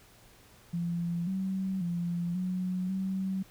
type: tone with pitch steps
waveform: sine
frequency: 171.3 / 190.4 / 172.7 / 183.4 / 190.5 Hz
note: F3 / F#3 / F3 / F#3 / G3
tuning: -33 / +50 / -19 / -15 / -49 cents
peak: -29 dBFS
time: 0.73-3.43 s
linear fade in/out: 10 ms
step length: 540 ms
effects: added 114 Hz sine -64 dBFS peak until 3.5 s + pink hiss -58 dBFS RMS until 3.5 s